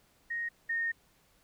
sine tone pair in turn, 1867 / 1842.4 Hz, A#6 / A#6, +2 / -21 cents, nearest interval unison, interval 23 cents, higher first, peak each -32 / -29 dBFS, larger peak second, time 0.3-0.49 / 0.69-0.92 s, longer second, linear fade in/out 10 ms, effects pink hiss -67 dBFS RMS until 1.43 s

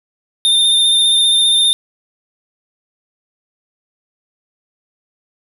square tone with vibrato, 3617 Hz, A7, 47 cents sharp, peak -10 dBFS, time 0.45-1.73 s, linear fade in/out 0 ms, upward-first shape sine, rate 15 Hz, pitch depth 22 cents each way, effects none

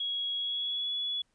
sine tone with pitch glide, 3322 to 3400 Hz, G#7 to G#7, 0 to +40 cents, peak -30 dBFS, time 0-1.22 s, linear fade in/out 5 ms, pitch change +40 cents, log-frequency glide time 0.36-0.93 s, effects pink hiss -74 dBFS RMS until 1.34 s + resampled to 22050 Hz

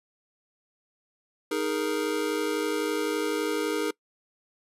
square chord, D# suspended fourth, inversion none, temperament just, 311.1 / 414.8 / 466.7 Hz, D#4 / G#4 / A#4, 0 / -2 / +2 cents, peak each -31 dBFS, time 1.51-3.91 s, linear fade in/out 5 ms, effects noise-tail reverb RT60 0.1 s tail -24 dB re dry + resampled to 32000 Hz

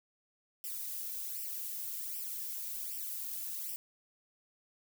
violet noise with flanger, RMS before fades -40 dBFS, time 0.64-3.76 s, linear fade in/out 0 ms, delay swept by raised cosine 0.37 to 2.37 ms, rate 1.3 Hz, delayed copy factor +0.9, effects none

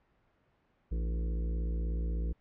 harmonic tone with a mistuned harmonic, 56.4 Hz, A1, 44 cents sharp, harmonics 1 / 3 / 4 / 5 / 6 / 7 / 8 / 9, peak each -30 / -42 / -53 / -50 / -51 / -56 / -51 / -56 dBFS, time 0.91-2.33 s, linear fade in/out 10 ms, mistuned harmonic 5, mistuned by +82 cents, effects pink hiss -71 dBFS RMS until 2.4 s + low-pass 2000 Hz 12 dB/octave

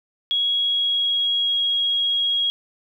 sine tone with pitch glide, 3322 to 3295 Hz, G#7 to G#7, 0 to -14 cents, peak -18 dBFS, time 0.31-2.5 s, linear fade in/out 0 ms, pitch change -14 cents, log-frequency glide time 0.47-1.57 s, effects 9-bit

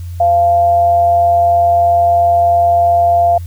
sine tone with amplitude modulation, 690 Hz, F5, 21 cents flat, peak -6 dBFS, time 0.2-3.38 s, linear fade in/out 5 ms, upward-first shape sine, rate 177 Hz, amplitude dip 30%, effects added 87 Hz sine -22 dBFS peak until 3.46 s + white hiss -46 dBFS RMS until 3.46 s

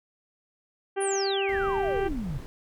harmonic tone, 392 Hz, G4, in tune, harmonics 1 / 2 / 3 / 4 / 5 / 6 / 7 / 8, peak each -26 / -32 / -42 / -38 / -44 / -47 / -47 / -50 dBFS, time 0.96-2.09 s, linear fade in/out 20 ms
sine exponential sweep, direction down, 10370 to 123.47 Hz, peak -30 dBFS, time 1-2.39 s, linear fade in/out 20 ms
brown noise, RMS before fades -37 dBFS, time 1.49-2.46 s, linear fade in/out 0 ms
effects none

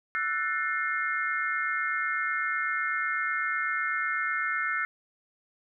sine chord, F# half-diminished seventh, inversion third, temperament just, 1332 / 1480 / 1776 / 2131 Hz, E6 / F#6 / A6 / C7, +18 / 0 / +16 / +31 cents, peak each -32 dBFS, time 0.15-4.85 s, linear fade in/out 0 ms, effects none

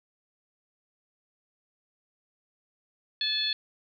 harmonic tone, 865 Hz, A5, 30 cents flat, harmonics 2 / 3 / 4 / 5, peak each -37 / -38 / -29 / -29 dBFS, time 3.21-3.53 s, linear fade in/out 2 ms, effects none

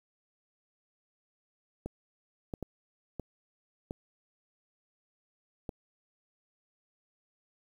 clicks, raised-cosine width 2 ms, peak -23 dBFS, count 6, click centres 1.86 / 2.538 / 2.627 / 3.197 / 3.909 / 5.692 s, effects 9-bit

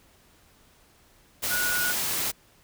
sine tone in noise, 1458 Hz, F#6, 26 cents flat, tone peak -26 dBFS, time 1.5-1.93 s, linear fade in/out 20 ms, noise white, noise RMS -28 dBFS, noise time 1.42-2.32 s, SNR -1 dB, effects pink hiss -59 dBFS RMS until 2.63 s

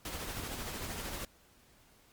pink noise with tremolo, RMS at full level -39 dBFS, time 0.05-1.25 s, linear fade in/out 2 ms, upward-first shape sine, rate 13 Hz, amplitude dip 35%, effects pink hiss -64 dBFS RMS until 2.12 s + Opus 48 kbps

